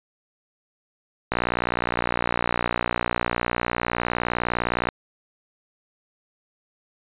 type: click train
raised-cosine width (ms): 0.5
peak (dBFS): -7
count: 214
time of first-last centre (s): 1.32-4.888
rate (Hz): 59.7
effects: resampled to 8000 Hz